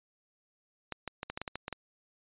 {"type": "clicks", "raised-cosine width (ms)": 0.3, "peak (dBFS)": -20, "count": 10, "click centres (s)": [0.923, 1.077, 1.231, 1.3, 1.375, 1.416, 1.478, 1.556, 1.681, 1.727], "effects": ["resampled to 8000 Hz"]}